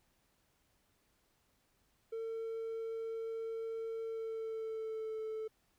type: tone with pitch glide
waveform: triangle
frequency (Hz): 451.4 to 438.3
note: A4 to A4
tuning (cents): +44 to -7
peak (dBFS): -35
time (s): 2.12-5.48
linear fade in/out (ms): 10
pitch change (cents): -51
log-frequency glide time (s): 3.95-5.2
effects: tanh soft clip ceiling -32 dBFS + pink hiss -75 dBFS RMS until 5.78 s